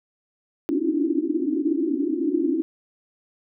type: band-pass noise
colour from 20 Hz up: pink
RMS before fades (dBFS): -23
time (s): 0.69-2.62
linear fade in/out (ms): 0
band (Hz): 270 to 350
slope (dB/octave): 96
effects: none